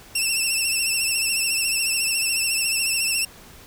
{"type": "tone with vibrato", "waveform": "15% pulse", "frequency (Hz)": 2682, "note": "E7", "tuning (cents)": 29, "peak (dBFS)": -13, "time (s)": [0.15, 3.25], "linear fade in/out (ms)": 5, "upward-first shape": "triangle", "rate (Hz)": 14, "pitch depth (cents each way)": 67, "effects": ["pink hiss -46 dBFS RMS until 3.66 s"]}